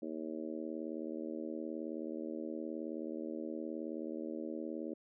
harmonic tone, 79 Hz, D#2, 27 cents sharp, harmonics 3 / 4 / 5 / 6 / 7 / 8, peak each -44 / -42 / -46 / -51 / -47 / -55 dBFS, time 0.02-4.94 s, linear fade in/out 5 ms, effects none

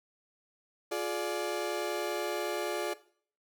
35% pulse chord, D diminished, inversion first, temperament just, 352.4 / 422.9 / 587.3 Hz, F4 / Ab4 / D5, +16 / +31 / 0 cents, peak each -34 dBFS, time 0.91-2.94 s, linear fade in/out 10 ms, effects noise-tail reverb RT60 0.5 s tail -17 dB re dry

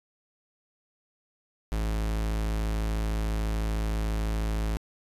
45% pulse tone, 53.8 Hz, A1, 38 cents flat, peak -26 dBFS, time 1.72-4.77 s, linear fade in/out 0 ms, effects resampled to 32000 Hz

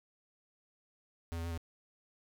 square tone with pitch steps, 84 / 83 / 84.9 / 82.7 Hz, E2 / E2 / F2 / E2, +33 / +12 / -48 / +6 cents, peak -37 dBFS, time 1.32-1.576 s, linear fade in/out 0 ms, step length 64 ms, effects none

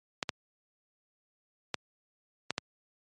clicks, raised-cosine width 0.2 ms, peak -12 dBFS, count 5, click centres 0.228 / 0.292 / 1.743 / 2.506 / 2.581 s, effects high-pass 100 Hz 12 dB/octave + MP3 48 kbps

